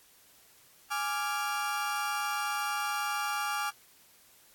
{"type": "chord", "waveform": "35% pulse", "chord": "D diminished", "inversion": "second", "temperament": "equal with one note detuned", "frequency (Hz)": [830.6, 1174.7, 1392.1], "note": ["Ab5", "D6", "F6"], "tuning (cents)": [0, 0, -6], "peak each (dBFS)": -33, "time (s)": [0.9, 3.71], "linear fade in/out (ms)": 20, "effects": ["white hiss -60 dBFS RMS until 4.54 s", "AAC 64 kbps"]}